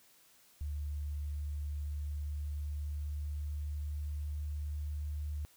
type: tone with pitch glide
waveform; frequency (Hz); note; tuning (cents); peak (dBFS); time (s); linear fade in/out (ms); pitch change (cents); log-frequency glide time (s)
sine; 73.42 to 74.36; D2 to D2; 0 to +22; -35; 0.61-5.45; 0; +22; 1.64-5.18
effects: white hiss -64 dBFS RMS until 5.56 s